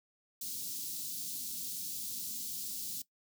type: band-stop noise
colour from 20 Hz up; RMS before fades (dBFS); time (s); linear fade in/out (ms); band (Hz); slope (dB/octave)
white; -40; 0.41-3.02; 5; 270 to 4000; 24
effects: noise-tail reverb RT60 0.1 s tail -18 dB re dry + high-pass 150 Hz 12 dB/octave